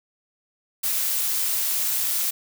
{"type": "noise", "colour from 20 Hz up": "blue", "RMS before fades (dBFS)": -24, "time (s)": [0.83, 2.31], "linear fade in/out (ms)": 10, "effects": []}